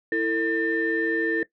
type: tone cluster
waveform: sine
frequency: 330.1 / 450.7 / 1794 Hz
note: E4 / A4 / A6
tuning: +2 / +42 / +33 cents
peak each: -25 dBFS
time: 0.12-1.43 s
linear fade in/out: 2 ms
effects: noise-tail reverb RT60 0.1 s tail -18 dB re dry + tanh soft clip ceiling -14 dBFS